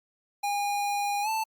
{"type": "tone with pitch glide", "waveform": "square", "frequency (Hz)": [814, 882.6], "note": ["G#5", "A5"], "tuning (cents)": [-35, 5], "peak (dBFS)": -27, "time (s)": [0.43, 1.44], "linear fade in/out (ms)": 10, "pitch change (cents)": 140, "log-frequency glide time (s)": [1.22, 1.29], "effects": ["Opus 48 kbps"]}